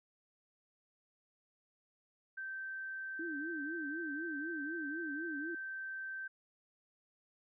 sine tone, 1555 Hz, G6, 14 cents flat, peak -40 dBFS, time 2.37-6.28 s, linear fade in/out 10 ms
sine tone with vibrato, 311.1 Hz, D#4, in tune, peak -40 dBFS, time 3.19-5.55 s, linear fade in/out 5 ms, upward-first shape triangle, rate 4 Hz, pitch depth 210 cents each way
effects none

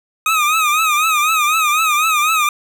25% pulse tone with vibrato, 1244 Hz, D#6, 1 cent flat, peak -9 dBFS, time 0.26-2.49 s, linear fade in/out 2 ms, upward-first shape triangle, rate 4 Hz, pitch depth 110 cents each way, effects none

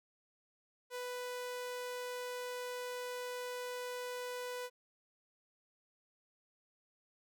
sawtooth tone, 495.2 Hz, B4, 5 cents sharp, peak -36 dBFS, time 0.9-4.7 s, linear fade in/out 50 ms, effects none

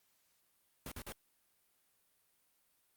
pink noise bursts, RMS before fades -45 dBFS, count 3, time 0.86-1.122 s, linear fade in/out 0 ms, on 56 ms, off 47 ms, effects white hiss -75 dBFS RMS until 2.96 s + Opus 48 kbps

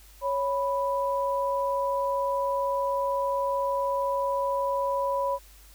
sine tone pair together, 554.4 / 987.8 Hz, C#5 / B5, 0 / 0 cents, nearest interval minor seventh, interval 1000 cents, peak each -27 dBFS, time 0.21-5.39 s, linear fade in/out 50 ms, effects added 50 Hz sine -51 dBFS peak until 5.74 s + white hiss -55 dBFS RMS until 5.74 s

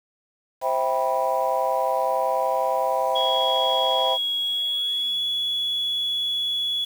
sine chord, C major seventh, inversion none, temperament just, 523.3 / 654.1 / 784.9 / 981.1 Hz, C5 / E5 / G5 / B5, 0 / -14 / +2 / -12 cents, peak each -25 dBFS, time 0.61-4.18 s, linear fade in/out 50 ms
sine tone with pitch glide, 3322 to 3384 Hz, G#7 to G#7, 0 to +32 cents, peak -22 dBFS, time 3.15-6.85 s, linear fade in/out 10 ms, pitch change +32 cents, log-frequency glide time 4.39-5.2 s
effects tanh soft clip ceiling -11 dBFS + 7-bit

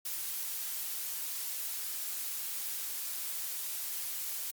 blue noise, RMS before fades -37 dBFS, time 0.05-4.51 s, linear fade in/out 5 ms, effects Opus 48 kbps

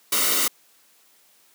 white noise with comb filter, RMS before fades -21 dBFS, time 0.12-0.48 s, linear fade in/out 5 ms, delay 1.2 ms, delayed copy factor -0.6, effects white hiss -58 dBFS RMS until 1.54 s + high-pass 200 Hz 12 dB/octave

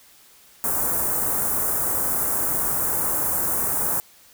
white band-stop noise, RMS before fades -23 dBFS, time 0.64-4 s, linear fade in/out 0 ms, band 1400 to 8500 Hz, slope 24 dB/octave, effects white hiss -52 dBFS RMS until 4.33 s

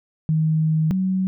sine tone pair in turn, 157.5 / 187.9 Hz, D#3 / F#3, +21 / +27 cents, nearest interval minor third, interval 306 cents, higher second, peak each -16 / -18 dBFS, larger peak first, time 0.29-0.91 / 0.91-1.27 s, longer first, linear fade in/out 0 ms, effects none

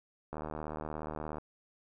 click train, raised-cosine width 1 ms, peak -25 dBFS, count 82, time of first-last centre 0.33-1.383 s, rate 76.9 Hz, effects none

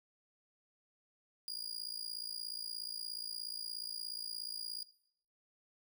40% pulse tone with amplitude modulation, 4851 Hz, D#8, 45 cents flat, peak -35 dBFS, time 1.48-4.83 s, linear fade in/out 0 ms, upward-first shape sine, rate 56.9 Hz, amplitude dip 85%, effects noise-tail reverb RT60 0.6 s tail -17 dB re dry

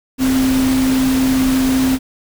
sine tone in noise, 261.6 Hz, C4, in tune, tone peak -12 dBFS, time 0.18-1.99 s, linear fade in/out 50 ms, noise pink, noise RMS -23 dBFS, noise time 0.18-1.99 s, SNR +8 dB, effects none

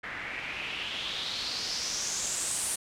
white noise with low-pass filter sweep, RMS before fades -34 dBFS, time 0.03-2.76 s, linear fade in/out 10 ms, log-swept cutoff 1800 to 9600 Hz, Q 4.1, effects none

